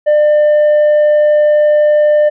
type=tone with tanh clipping; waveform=sine; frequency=599 Hz; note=D5; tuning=34 cents sharp; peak=-7 dBFS; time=0.06-2.3 s; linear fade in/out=20 ms; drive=3 dB; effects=none